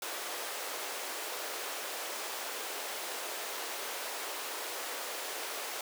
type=high-pass noise; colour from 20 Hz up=pink; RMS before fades=-39 dBFS; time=0.02-5.81 s; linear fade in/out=2 ms; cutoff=420 Hz; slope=24 dB/octave; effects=none